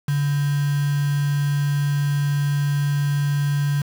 sine tone with quantisation, 143.5 Hz, D3, 40 cents flat, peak -18 dBFS, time 0.08-3.82 s, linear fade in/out 5 ms, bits 5, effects none

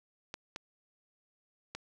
clicks, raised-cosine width 0.2 ms, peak -22 dBFS, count 3, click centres 0.341 / 0.561 / 1.75 s, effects none

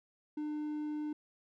triangle tone, 300.9 Hz, D4, 42 cents sharp, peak -33 dBFS, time 0.37-1.13 s, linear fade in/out 5 ms, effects none

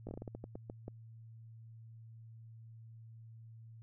slowing click train, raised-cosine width 2 ms, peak -30 dBFS, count 12, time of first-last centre 0.07-0.881 s, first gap 18 ms, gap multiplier 1.26, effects added 113 Hz sine -51 dBFS peak until 3.82 s

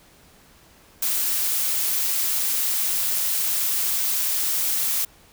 blue noise, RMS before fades -23 dBFS, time 1.02-5.05 s, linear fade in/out 5 ms, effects pink hiss -53 dBFS RMS until 5.32 s

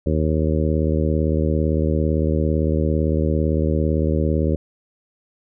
harmonic tone, 77.78 Hz, D#2, in tune, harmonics 1 / 2 / 3 / 4 / 5 / 6 / 7, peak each -20 / -23 / -25 / -26 / -27 / -28 / -28 dBFS, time 0.06-4.56 s, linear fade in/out 5 ms, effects none

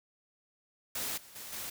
white noise with level steps, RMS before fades -36 / -54 / -45 / -40 dBFS, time 0.95-1.7 s, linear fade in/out 5 ms, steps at 1.17 / 1.35 / 1.52 s, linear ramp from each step 10 ms, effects none

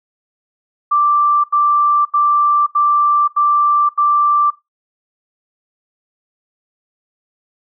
sine tone bursts, 1174.7 Hz, D6, in tune, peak -10 dBFS, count 6, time 0.91-4.505 s, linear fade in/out 10 ms, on 530 ms, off 83 ms, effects noise-tail reverb RT60 0.2 s tail -18 dB re dry

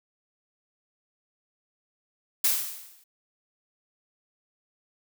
blue noise with exponential decay, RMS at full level -20 dBFS, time 2.44-3.04 s, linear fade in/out 5 ms, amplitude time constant 130 ms, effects none

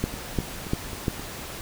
two click trains, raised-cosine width 3 ms, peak -22 / -10 dBFS, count 5 / 4, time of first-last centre 0.14-1.195 / 0.04-1.082 s, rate 3.79 / 2.88 Hz, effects pink hiss -37 dBFS RMS until 1.61 s

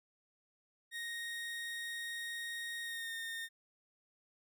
30% pulse tone with pitch glide, 1864.7 to 1831.6 Hz, A#6 to A#6, 0 to -31 cents, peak -37 dBFS, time 0.91-3.49 s, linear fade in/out 50 ms, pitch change -31 cents, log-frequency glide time 2.83-3.13 s, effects none

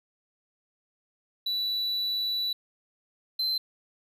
triangle tone pair in turn, 3951 / 4088 Hz, B7 / C8, 0 / -41 cents, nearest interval minor second, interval 59 cents, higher second, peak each -25 / -24 dBFS, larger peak second, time 1.46-2.53 / 3.39-3.58 s, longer first, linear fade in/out 5 ms, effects none

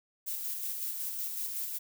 violet noise with tremolo, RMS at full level -35 dBFS, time 0.26-1.79 s, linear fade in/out 20 ms, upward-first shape square, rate 5.4 Hz, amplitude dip 30%, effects none

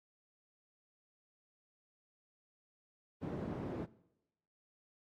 white band-pass noise, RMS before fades -41 dBFS, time 3.21-3.86 s, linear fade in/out 20 ms, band 100 to 320 Hz, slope 12 dB/octave, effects noise-tail reverb RT60 0.9 s tail -20 dB re dry + AAC 48 kbps

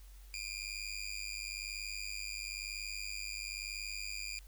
20% pulse tone with amplitude modulation, 2412 Hz, D7, 46 cents sharp, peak -31 dBFS, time 0.34-4.39 s, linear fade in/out 0 ms, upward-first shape sine, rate 101 Hz, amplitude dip 90%, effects added 47 Hz sine -51 dBFS peak until 4.47 s + white hiss -64 dBFS RMS until 4.47 s

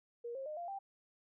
sine tone with pitch steps, 473.1 / 537.2 / 610 / 692.7 / 786.5 Hz, A#4 / C5 / D#5 / F5 / G5, +26 / +46 / -34 / -14 / +6 cents, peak -40 dBFS, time 0.24-0.79 s, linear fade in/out 10 ms, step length 110 ms, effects none

